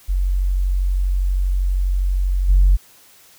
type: tone with level steps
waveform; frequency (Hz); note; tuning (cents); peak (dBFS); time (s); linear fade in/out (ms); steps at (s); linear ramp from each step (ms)
sine; 46.25; F#1; 0; -15 / -8; 0.08-2.77; 20; 2.48; 20
effects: tanh soft clip ceiling -5 dBFS + white hiss -49 dBFS RMS until 3.38 s